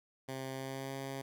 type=tone with pitch glide; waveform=10% pulse; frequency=132.7 to 135.49 Hz; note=C3 to C#3; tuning=+25 to -39 cents; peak=-31 dBFS; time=0.28-1.22 s; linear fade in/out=10 ms; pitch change=+36 cents; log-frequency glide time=0.52-0.94 s; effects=none